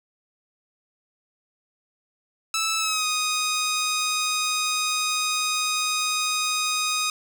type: tone with pitch glide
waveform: 10% pulse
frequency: 1313 to 1246.5 Hz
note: E6 to D#6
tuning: -7 to +3 cents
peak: -14 dBFS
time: 2.54-7.1 s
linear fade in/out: 2 ms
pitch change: -90 cents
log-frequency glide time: 2.78-3.06 s
effects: none